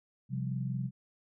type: chord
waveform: sine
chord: C suspended fourth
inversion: none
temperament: equal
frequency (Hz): 130.81 / 174.61 / 196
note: C3 / F3 / G3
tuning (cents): 0 / 0 / 0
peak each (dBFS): -33 / -39 / -39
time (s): 0.29-0.91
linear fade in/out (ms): 50
effects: none